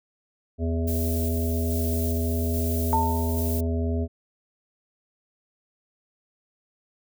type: harmonic tone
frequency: 82.4 Hz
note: E2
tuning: in tune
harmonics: 1 / 3 / 5 / 7 / 8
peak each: -24 / -29 / -33 / -40 / -37 dBFS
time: 0.58-4.08 s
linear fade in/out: 50 ms
type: noise with tremolo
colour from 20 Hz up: violet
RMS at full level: -34 dBFS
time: 0.87-3.61 s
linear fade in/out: 10 ms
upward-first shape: square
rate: 1.2 Hz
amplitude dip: 30%
type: tone with exponential decay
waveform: sine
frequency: 897 Hz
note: A5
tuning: 33 cents sharp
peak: -18 dBFS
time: 2.93-3.67 s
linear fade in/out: 0 ms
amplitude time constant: 160 ms
effects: none